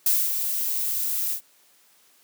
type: noise with ADSR envelope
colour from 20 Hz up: violet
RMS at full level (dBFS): -19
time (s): 0.06-1.41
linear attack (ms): 4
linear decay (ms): 230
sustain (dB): -7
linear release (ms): 90
effects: white hiss -59 dBFS RMS until 2.23 s + high-pass 200 Hz 12 dB/octave